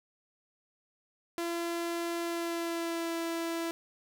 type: tone with pitch glide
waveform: sawtooth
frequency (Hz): 340 to 333.2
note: F4 to E4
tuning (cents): -46 to +19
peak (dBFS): -28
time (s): 1.38-3.71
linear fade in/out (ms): 0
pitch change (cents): -35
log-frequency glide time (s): 2.22-3.15
effects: none